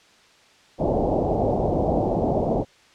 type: low-pass noise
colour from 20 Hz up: white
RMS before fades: -22 dBFS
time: 0.78-2.65 s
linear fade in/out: 50 ms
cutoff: 760 Hz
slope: 48 dB/octave
effects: white hiss -54 dBFS RMS until 2.94 s + low-pass 5000 Hz 12 dB/octave